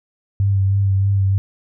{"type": "tone with vibrato", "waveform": "sine", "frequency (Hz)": 98, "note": "G2", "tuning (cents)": 0, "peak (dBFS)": -13, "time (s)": [0.4, 1.38], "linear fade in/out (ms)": 0, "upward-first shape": "sine", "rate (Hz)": 3.2, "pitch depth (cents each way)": 26, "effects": []}